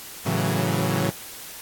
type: chord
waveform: sawtooth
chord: F# minor seventh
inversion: first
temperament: equal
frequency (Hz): 110 / 138.59 / 164.81 / 185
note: A2 / C#3 / E3 / F#3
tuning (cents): 0 / 0 / 0 / 0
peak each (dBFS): -23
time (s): 0.25-1.11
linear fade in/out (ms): 20
effects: white hiss -39 dBFS RMS until 1.61 s + AAC 64 kbps